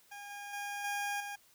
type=tone with level steps; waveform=20% pulse; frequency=813 Hz; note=G#5; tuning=37 cents flat; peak=-40 / -38 / -33 / -29 / -35 dBFS; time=0.11-1.36 s; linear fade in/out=10 ms; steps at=0.3 / 0.53 / 0.84 / 1.2 s; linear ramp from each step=5 ms; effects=white hiss -65 dBFS RMS until 1.54 s